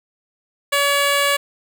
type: tone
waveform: 10% pulse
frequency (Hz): 567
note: C#5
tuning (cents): +39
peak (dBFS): -7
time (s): 0.72-1.37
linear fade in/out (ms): 10
effects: none